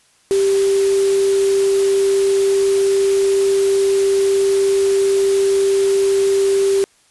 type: tone in noise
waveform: sine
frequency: 392 Hz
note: G4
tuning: in tune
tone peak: -12 dBFS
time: 0.31-6.84 s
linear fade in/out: 0 ms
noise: white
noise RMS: -28 dBFS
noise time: 0.31-6.84 s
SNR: +13 dB
effects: white hiss -55 dBFS RMS until 7.1 s + resampled to 24000 Hz